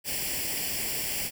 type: noise with comb filter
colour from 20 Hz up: white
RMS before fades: -31 dBFS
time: 0.04-1.31 s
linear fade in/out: 50 ms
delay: 0.39 ms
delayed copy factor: +0.75
effects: none